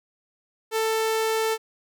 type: tone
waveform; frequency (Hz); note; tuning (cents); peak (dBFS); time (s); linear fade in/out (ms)
sawtooth; 443.2; A4; +13; -18; 0.71-1.58; 50
effects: none